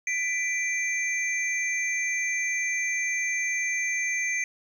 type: tone cluster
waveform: sine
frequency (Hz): 1989 / 2349 / 6330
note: B6 / D7 / G8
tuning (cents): +12 / 0 / +16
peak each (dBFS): -29 / -28 / -33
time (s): 0.07-4.44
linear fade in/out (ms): 2
effects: 9-bit